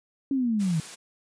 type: linear sweep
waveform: sine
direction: down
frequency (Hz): 280 to 152.3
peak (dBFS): -22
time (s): 0.31-0.8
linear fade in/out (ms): 2
type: high-pass noise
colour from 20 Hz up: white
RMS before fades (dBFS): -41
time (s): 0.59-0.96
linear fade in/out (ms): 20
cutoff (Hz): 140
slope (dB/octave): 96
effects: resampled to 22050 Hz